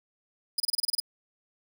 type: tone bursts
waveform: sawtooth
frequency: 4978 Hz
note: D#8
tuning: in tune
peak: -21 dBFS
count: 9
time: 0.58-1.001 s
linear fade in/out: 5 ms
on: 21 ms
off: 29 ms
effects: 10-bit